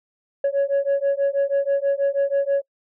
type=beating tone pair; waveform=sine; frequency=554.4 / 560.6 Hz; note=C#5 / C#5; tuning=0 / +19 cents; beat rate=6.2 Hz; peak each=-19 dBFS; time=0.44-2.62 s; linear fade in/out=5 ms; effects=noise-tail reverb RT60 0.1 s tail -24 dB re dry + tanh soft clip ceiling -15 dBFS